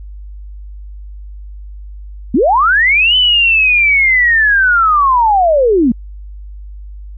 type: linear two-way sweep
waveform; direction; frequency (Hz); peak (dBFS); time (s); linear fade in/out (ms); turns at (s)
sine; up then down; 202.4 to 3041 to 215.1; -7; 2.34-5.92; 5; 3.16
effects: added 50 Hz sine -27 dBFS peak until 7.17 s